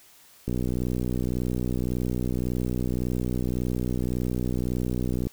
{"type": "click train", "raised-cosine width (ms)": 3, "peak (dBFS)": -15, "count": 297, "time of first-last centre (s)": [0.48, 5.27], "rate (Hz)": 61.8, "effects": ["white hiss -54 dBFS RMS until 5.32 s"]}